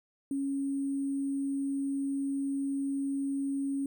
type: tone with sample-and-hold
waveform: sine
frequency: 275.9 Hz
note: C#4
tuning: 8 cents flat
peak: -29 dBFS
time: 0.31-3.86 s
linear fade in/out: 2 ms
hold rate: 8820 Hz
effects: none